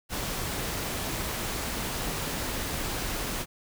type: noise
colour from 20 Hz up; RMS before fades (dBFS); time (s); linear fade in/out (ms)
pink; -32; 0.09-3.46; 50
effects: none